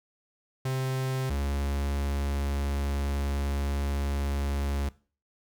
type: tone pair in turn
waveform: 45% pulse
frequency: 131.2 / 70.27 Hz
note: C3 / C#2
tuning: +5 / +24 cents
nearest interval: major seventh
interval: 1081 cents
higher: first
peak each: -27 dBFS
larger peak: neither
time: 0.65-1.3 / 1.3-4.89 s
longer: second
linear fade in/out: 5 ms
effects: noise-tail reverb RT60 0.4 s tail -20 dB re dry